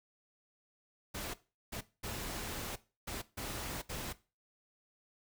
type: noise bursts at uneven times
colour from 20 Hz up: pink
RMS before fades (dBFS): -41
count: 6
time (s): 1.14-1.34 / 1.72-1.81 / 2.03-2.76 / 3.07-3.22 / 3.37-3.82 / 3.89-4.13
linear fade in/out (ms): 10
effects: noise-tail reverb RT60 0.3 s tail -17 dB re dry